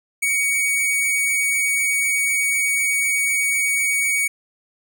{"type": "tone pair together", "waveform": "sawtooth", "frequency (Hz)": [2248, 4496], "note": ["C#7", "C#8"], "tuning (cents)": [24, 24], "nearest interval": "octave", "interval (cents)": 1200, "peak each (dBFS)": [-14, -22], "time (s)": [0.22, 4.28], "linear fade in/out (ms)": 10, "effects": []}